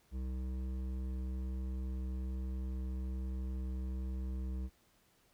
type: tone with hard clipping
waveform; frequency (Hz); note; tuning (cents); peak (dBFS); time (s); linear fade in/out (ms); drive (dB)
sine; 64.2; C2; -32; -38; 0.11-4.7; 50; 11
effects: pink hiss -70 dBFS RMS until 5.33 s